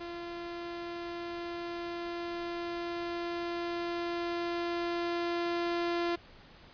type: tone with level ramp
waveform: sawtooth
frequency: 344 Hz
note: F4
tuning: 26 cents flat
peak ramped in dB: -35 to -25 dBFS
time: 0-6.16 s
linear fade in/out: 10 ms
effects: pink hiss -55 dBFS RMS until 6.73 s + resampled to 11025 Hz